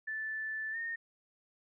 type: tone with pitch glide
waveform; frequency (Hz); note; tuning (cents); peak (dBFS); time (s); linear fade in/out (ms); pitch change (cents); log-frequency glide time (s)
sine; 1755 to 1836.9; A6 to A#6; -5 to -26; -35; 0.07-0.96; 10; +79; 0.72-0.77
effects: none